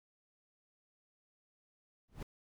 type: noise with exponential growth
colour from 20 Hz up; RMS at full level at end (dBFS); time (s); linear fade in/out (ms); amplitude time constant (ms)
brown; -37; 2.08-2.23; 5; 32
effects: none